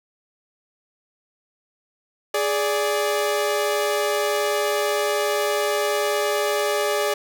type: tone pair together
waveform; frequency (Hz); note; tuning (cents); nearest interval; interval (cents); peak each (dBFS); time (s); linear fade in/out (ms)
sawtooth; 415.3 / 583.3; G#4 / D5; 0 / -12; tritone; 588; -19; 2.34-7.14; 5
effects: none